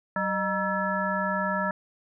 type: harmonic tone with a mistuned harmonic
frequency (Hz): 190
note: F#3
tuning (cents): +46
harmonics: 1 / 3 / 5 / 7 / 9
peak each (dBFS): -31 / -31 / -31 / -31 / -31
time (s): 0.16-1.71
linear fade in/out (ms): 2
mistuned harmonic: 3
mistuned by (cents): +120
effects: none